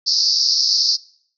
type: band-pass noise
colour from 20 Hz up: pink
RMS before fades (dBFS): -17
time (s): 0.06-0.97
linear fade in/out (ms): 20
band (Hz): 4400 to 5500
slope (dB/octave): 96
effects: noise-tail reverb RT60 0.6 s tail -22 dB re dry